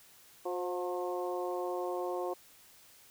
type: harmonic tone with a mistuned harmonic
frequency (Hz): 179.5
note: F3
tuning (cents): +48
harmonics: 2 / 3 / 4 / 5 / 6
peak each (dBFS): -36 / -38 / -40 / -44 / -44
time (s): 0.45-2.34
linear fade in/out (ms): 10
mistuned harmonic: 3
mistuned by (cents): -32
effects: white hiss -59 dBFS RMS until 3.1 s